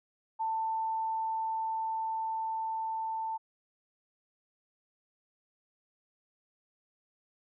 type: tone with level ramp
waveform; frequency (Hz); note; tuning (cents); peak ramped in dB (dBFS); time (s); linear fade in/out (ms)
sine; 890; A5; +20; -29 to -32; 0.39-3.38; 20
effects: none